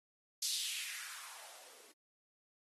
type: noise with band-pass filter sweep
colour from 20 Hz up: violet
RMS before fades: -44 dBFS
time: 0.42-1.92 s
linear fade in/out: 5 ms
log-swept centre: 4900 to 320 Hz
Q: 2.5
effects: AAC 32 kbps